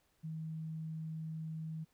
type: tone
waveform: sine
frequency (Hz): 159.1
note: D#3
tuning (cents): +39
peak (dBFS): -39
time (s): 0.23-1.85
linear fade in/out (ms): 20
effects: pink hiss -75 dBFS RMS until 1.93 s